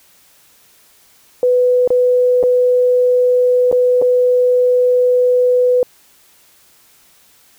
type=tone with dropouts; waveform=sine; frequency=497.3 Hz; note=B4; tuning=12 cents sharp; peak=-9 dBFS; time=1.43-5.83 s; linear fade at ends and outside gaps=1 ms; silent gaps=1.876-1.904 / 2.429-2.436 / 3.715-3.726 / 4.016-4.022 s; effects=white hiss -50 dBFS RMS until 7.58 s